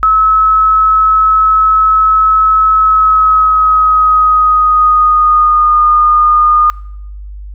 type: tone with pitch glide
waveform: sine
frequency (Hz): 1293 to 1221.8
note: E6 to D#6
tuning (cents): -34 to -32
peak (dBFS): -5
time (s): 0.03-6.7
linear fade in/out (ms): 0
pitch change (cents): -98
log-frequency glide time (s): 2.74-5.8
effects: noise-tail reverb RT60 0.8 s tail -23 dB re dry + added 50 Hz sine -24 dBFS peak until 7.54 s